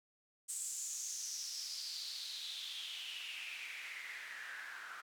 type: noise with band-pass filter sweep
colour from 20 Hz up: white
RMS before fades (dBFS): -45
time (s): 0.48-5.02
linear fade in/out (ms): 20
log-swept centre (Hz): 8100 to 1400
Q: 5.4
effects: none